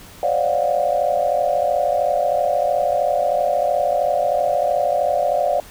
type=tone cluster; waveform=sine; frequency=525 / 581 / 614 / 704 / 747 Hz; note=C5 / D5 / D#5 / F5 / F#5; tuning=+6 / -19 / -23 / +14 / +16 cents; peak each=-25 / -20 / -26 / -20 / -26 dBFS; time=0.23-5.6 s; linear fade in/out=2 ms; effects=pink hiss -42 dBFS RMS until 5.7 s